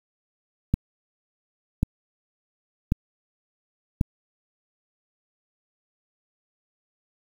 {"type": "click train", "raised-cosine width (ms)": 5, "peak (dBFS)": -7, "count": 4, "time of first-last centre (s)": [0.74, 4.012], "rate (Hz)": 0.917, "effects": ["7-bit"]}